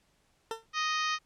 20% pulse tone with exponential decay, 450.6 Hz, A4, 41 cents sharp, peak -25 dBFS, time 0.51-0.66 s, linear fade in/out 1 ms, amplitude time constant 31 ms
harmonic tone, 622.3 Hz, D#5, in tune, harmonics 2 / 3 / 4 / 5 / 6 / 7 / 8 / 9 / 10, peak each -31 / -35 / -37 / -39 / -41 / -42 / -43 / -44 / -45 dBFS, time 0.73-1.19 s, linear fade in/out 50 ms
effects pink hiss -70 dBFS RMS until 1.25 s + low-pass 10000 Hz 12 dB/octave

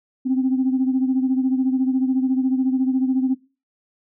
sine beating tone pair, 258.7 / 272.7 Hz, C4 / C#4, -19 / -28 cents, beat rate 14 Hz, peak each -17 / -23 dBFS, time 0.25-3.35 s, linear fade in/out 20 ms, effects noise-tail reverb RT60 0.3 s tail -18 dB re dry + tanh soft clip ceiling -11 dBFS

